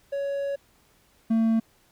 triangle tone pair in turn, 559 / 224.9 Hz, C#5 / A3, +14 / +38 cents, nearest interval octave + major third, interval 1576 cents, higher first, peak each -24 / -17 dBFS, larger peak second, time 0.12-0.56 / 1.3-1.6 s, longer first, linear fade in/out 10 ms, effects pink hiss -62 dBFS RMS until 1.91 s

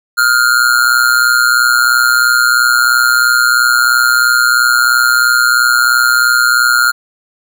square tone with amplitude modulation, 1412 Hz, F6, 19 cents sharp, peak -5 dBFS, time 0.17-6.92 s, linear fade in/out 20 ms, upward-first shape sine, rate 123 Hz, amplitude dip 75%, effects none

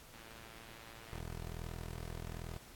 click train, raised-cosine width 0.3 ms, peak -38 dBFS, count 121, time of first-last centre 0.14-1.202 s, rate 113 Hz
15% pulse tone, 41.2 Hz, E1, in tune, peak -36 dBFS, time 1.13-2.57 s, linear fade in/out 0 ms
effects pink hiss -57 dBFS RMS until 2.75 s + AAC 64 kbps

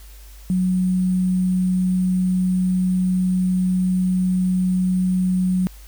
sine tone with sample-and-hold, 183.9 Hz, F#3, 10 cents flat, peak -16 dBFS, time 0.5-5.67 s, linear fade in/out 0 ms, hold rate 8820 Hz, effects added 50 Hz sine -39 dBFS peak until 5.87 s + white hiss -49 dBFS RMS until 5.87 s

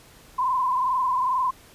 sine tone with frequency modulation, 1022 Hz, C6, 41 cents flat, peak -20 dBFS, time 0.38-1.51 s, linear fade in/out 10 ms, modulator 22.3 Hz, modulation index 1.9, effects pink hiss -51 dBFS RMS until 1.74 s + resampled to 32000 Hz

